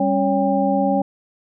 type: tone cluster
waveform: sine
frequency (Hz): 196.8 / 275.5 / 560 / 797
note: G3 / C#4 / C#5 / G5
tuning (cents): +7 / -11 / +18 / +28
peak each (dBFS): -21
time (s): 0-1.02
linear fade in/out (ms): 5
effects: none